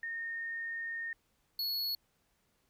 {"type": "tone pair in turn", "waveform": ["sine", "square"], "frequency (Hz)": [1837, 4369], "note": ["A#6", "C#8"], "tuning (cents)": [-26, -26], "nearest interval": "octave + minor third", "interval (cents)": 1500, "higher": "second", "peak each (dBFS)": [-36, -33], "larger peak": "second", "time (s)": [[0.03, 1.13], [1.59, 1.95]], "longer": "first", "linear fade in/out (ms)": 2, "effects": ["pink hiss -75 dBFS RMS until 2.69 s"]}